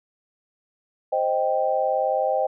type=chord; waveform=sine; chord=C minor; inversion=none; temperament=equal; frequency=523.3 / 622.3 / 784 Hz; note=C5 / Eb5 / G5; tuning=0 / 0 / 0 cents; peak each=-24 dBFS; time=1.12-2.47 s; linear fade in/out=10 ms; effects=none